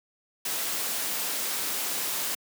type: noise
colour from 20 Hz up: white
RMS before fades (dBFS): -30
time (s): 0.45-2.35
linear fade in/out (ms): 5
effects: high-pass 200 Hz 12 dB/octave